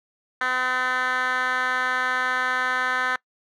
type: tone with band-pass filter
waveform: 10% pulse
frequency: 254.6 Hz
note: C4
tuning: 47 cents flat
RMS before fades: -24 dBFS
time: 0.41-3.16 s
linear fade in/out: 2 ms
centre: 1700 Hz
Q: 2.6
effects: noise-tail reverb RT60 0.1 s tail -23 dB re dry